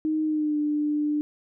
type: tone with pitch glide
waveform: sine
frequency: 311.1 to 297.7 Hz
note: D#4 to D4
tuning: 0 to +24 cents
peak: -22 dBFS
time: 0.05-1.21 s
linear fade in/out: 0 ms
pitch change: -76 cents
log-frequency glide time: 0.24-0.57 s
effects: none